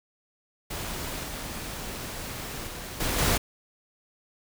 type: noise with level steps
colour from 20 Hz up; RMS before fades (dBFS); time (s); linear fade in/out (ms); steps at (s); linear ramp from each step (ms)
pink; -34 / -36 / -38 / -28 / -24; 0.7-3.38; 10; 1.23 / 2.67 / 3 / 3.18; 5
effects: none